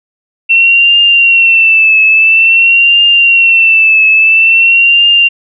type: tone with vibrato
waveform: sine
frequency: 2700 Hz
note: E7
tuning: 41 cents sharp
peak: -3 dBFS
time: 0.49-5.29 s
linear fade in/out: 20 ms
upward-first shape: triangle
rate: 0.49 Hz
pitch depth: 71 cents each way
effects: none